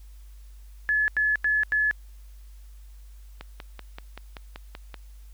sine tone bursts, 1713 Hz, A6, 47 cents flat, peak -20 dBFS, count 4, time 0.89-1.911 s, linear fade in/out 0 ms, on 190 ms, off 87 ms
click train, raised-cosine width 0.3 ms, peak -22 dBFS, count 9, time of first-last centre 3.41-4.943 s, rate 5.22 Hz
effects added 50 Hz sine -43 dBFS peak until 5.33 s + white hiss -62 dBFS RMS until 5.33 s

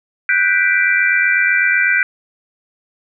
sine chord, G major seventh, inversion third, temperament equal, 1480 / 1568 / 1975.5 / 2349 Hz, F#6 / G6 / B6 / D7, 0 / 0 / 0 / 0 cents, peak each -17 dBFS, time 0.29-2.03 s, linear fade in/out 2 ms, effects none

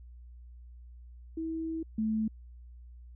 sine tone pair in turn, 323.7 / 218.6 Hz, E4 / A3, -31 / -11 cents, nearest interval perfect fifth, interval 680 cents, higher first, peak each -32 / -27 dBFS, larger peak second, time 1.37-1.83 / 1.98-2.28 s, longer first, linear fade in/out 5 ms, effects added 60 Hz sine -47 dBFS peak until 3.15 s

